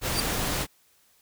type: noise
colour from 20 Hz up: pink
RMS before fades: -28 dBFS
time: 0.01-0.67 s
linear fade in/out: 50 ms
type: tone with exponential growth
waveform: 30% pulse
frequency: 4683 Hz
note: D8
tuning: 6 cents flat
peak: -18 dBFS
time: 0.08-0.2 s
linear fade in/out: 1 ms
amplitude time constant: 24 ms
effects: white hiss -63 dBFS RMS until 1.21 s